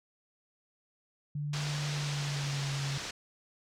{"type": "tone with pitch glide", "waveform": "sine", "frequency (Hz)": [146.83, 139.23], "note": ["D3", "C#3"], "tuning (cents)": [0, 8], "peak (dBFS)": -32, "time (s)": [1.35, 2.98], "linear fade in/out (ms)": 5, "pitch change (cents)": -92, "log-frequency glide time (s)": [1.91, 2.73]}
{"type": "low-pass noise", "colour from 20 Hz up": "white", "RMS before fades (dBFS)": -40, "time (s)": [1.53, 3.11], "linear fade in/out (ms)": 5, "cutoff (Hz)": 6100, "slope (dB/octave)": 24}
{"effects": []}